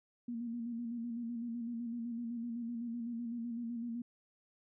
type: tone with vibrato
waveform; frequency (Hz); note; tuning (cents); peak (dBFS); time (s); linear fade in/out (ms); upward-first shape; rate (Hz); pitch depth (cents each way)
sine; 234.8; A#3; +13; -37; 0.28-4.02; 5; square; 7.9; 39
effects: none